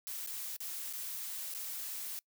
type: noise with dropouts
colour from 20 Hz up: blue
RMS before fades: -41 dBFS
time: 0.07-2.19 s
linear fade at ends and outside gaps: 0 ms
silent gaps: 0.263-0.273 / 0.564-0.604 / 0.928-0.935 / 1.539-1.548 s
effects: noise-tail reverb RT60 0.1 s tail -24 dB re dry